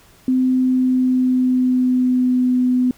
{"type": "tone with pitch glide", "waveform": "sine", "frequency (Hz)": [257, 251.3], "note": ["C4", "B3"], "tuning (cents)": [-31, 30], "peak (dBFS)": -13, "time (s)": [0.28, 2.91], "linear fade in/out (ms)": 2, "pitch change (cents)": -39, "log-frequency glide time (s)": [0.48, 2.52], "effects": ["pink hiss -50 dBFS RMS until 2.97 s"]}